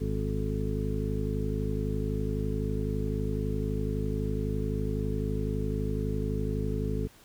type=harmonic tone with a mistuned harmonic; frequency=51.91 Hz; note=G#1; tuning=in tune; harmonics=1 / 2 / 3 / 4 / 5 / 7 / 8; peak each=-32 / -34 / -35 / -37 / -37 / -41 / -36 dBFS; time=0-7.08 s; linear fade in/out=20 ms; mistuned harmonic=8; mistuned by=+74 cents; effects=pink hiss -56 dBFS RMS until 7.24 s